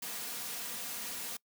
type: noise with comb filter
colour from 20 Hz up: white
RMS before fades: -40 dBFS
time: 0.02-1.37 s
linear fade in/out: 5 ms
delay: 4.2 ms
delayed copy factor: +0.55
effects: noise-tail reverb RT60 0.1 s tail -24 dB re dry + high-pass 100 Hz 12 dB/octave